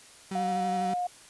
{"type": "tone with vibrato", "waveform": "35% pulse", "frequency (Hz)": 189.2, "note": "F#3", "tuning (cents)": 39, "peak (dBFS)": -30, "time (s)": [0.31, 0.94], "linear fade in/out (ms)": 5, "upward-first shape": "square", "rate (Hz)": 12, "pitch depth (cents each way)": 19}
{"type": "tone", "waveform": "sine", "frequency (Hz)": 715, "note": "F5", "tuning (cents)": 41, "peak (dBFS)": -27, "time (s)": [0.35, 1.07], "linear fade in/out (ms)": 5}
{"effects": ["white hiss -52 dBFS RMS until 1.29 s", "resampled to 24000 Hz"]}